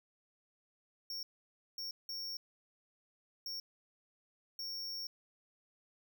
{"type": "tone bursts at uneven times", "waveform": "square", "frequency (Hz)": 5500, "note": "F8", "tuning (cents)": -27, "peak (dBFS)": -40, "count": 5, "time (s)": [[1.1, 1.23], [1.78, 1.91], [2.09, 2.37], [3.46, 3.6], [4.59, 5.07]], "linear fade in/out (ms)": 2, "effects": ["13-bit"]}